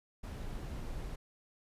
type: noise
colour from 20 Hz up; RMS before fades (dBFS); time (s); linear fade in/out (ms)
brown; -41; 0.23-1.16; 10
effects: resampled to 32000 Hz